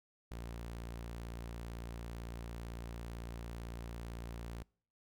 sawtooth tone, 57.9 Hz, A#1, 11 cents flat, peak -39 dBFS, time 0.31-4.63 s, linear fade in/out 5 ms, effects noise-tail reverb RT60 0.5 s tail -26 dB re dry

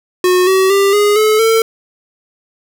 square tone with pitch steps, 363.9 / 379.6 / 395.9 / 413 / 430.8 / 449.3 Hz, F#4 / F#4 / G4 / G#4 / A4 / A4, -29 / +44 / +17 / -10 / -37 / +36 cents, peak -9 dBFS, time 0.24-1.62 s, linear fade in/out 2 ms, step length 230 ms, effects none

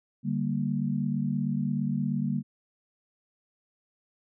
sine chord, G minor, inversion second, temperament equal, 146.83 / 196 / 233.1 Hz, D3 / G3 / Bb3, 0 / 0 / 0 cents, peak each -30 dBFS, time 0.23-2.43 s, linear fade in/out 50 ms, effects none

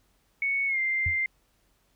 sine tone with pitch glide, 2217 to 2093 Hz, C#7 to C7, 0 to 0 cents, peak -24 dBFS, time 0.42-1.26 s, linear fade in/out 2 ms, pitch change -100 cents, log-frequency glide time 0.67-0.79 s
sine tone with exponential decay, 85.5 Hz, F2, 36 cents flat, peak -24 dBFS, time 1.06-1.19 s, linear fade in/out 5 ms, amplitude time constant 27 ms
effects added 45 Hz sine -69 dBFS peak until 1.95 s + pink hiss -69 dBFS RMS until 1.95 s

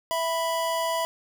square tone pair together, 659.3 / 987.8 Hz, E5 / B5, 0 / 0 cents, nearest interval perfect fifth, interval 700 cents, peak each -28 dBFS, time 0.11-1.05 s, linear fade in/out 0 ms, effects none

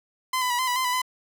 sawtooth tone with pitch steps, 1029 / 1000 / 970 / 1030 / 983 / 1034 / 991 / 1014 Hz, C6 / B5 / B5 / C6 / B5 / C6 / B5 / B5, -29 / +21 / -31 / -28 / -8 / -21 / +6 / +45 cents, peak -19 dBFS, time 0.33-1.018 s, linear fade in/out 5 ms, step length 86 ms, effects none

